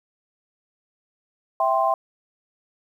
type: chord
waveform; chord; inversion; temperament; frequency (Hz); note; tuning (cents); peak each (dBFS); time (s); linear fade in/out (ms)
sine; C major; first; equal; 659.3 / 784 / 1046.5; E5 / G5 / C6; 0 / 0 / 0; -22; 1.6-1.94; 2
effects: 9-bit